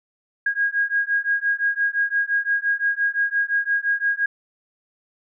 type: beating tone pair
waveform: sine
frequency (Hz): 1633 / 1638.8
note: G#6 / G#6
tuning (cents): -30 / -24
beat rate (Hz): 5.8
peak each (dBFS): -22 / -22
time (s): 0.46-4.26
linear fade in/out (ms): 5
effects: none